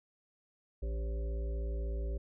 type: harmonic tone with a mistuned harmonic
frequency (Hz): 56.3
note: A1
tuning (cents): +40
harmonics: 1 / 3 / 5 / 7 / 9 / 10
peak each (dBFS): -33 / -51 / -54 / -47 / -52 / -51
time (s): 0.82-2.18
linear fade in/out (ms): 10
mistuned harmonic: 5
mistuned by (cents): +22
effects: none